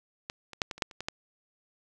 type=clicks; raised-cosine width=0.2 ms; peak=-18 / -26 / -9 / -18 / -29 / -9 / -30 / -19 / -14 dBFS; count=9; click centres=0.299 / 0.533 / 0.618 / 0.712 / 0.78 / 0.822 / 0.912 / 1.006 / 1.085 s; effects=none